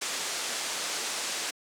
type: low-pass noise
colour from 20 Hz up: white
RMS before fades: -33 dBFS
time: 0.01-1.51 s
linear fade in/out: 10 ms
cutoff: 8300 Hz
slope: 24 dB/octave
effects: high-pass 300 Hz 12 dB/octave